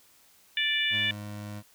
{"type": "harmonic tone", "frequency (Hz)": 586, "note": "D5", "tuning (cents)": -4, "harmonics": [3, 4, 5, 6], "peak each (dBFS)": [-30, -30, -30, -30], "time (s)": [0.57, 1.11], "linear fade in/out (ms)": 2}
{"type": "tone", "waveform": "25% pulse", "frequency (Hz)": 103.9, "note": "G#2", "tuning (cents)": 1, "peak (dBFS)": -33, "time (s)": [0.9, 1.63], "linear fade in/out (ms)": 50}
{"effects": ["white hiss -60 dBFS RMS until 1.74 s"]}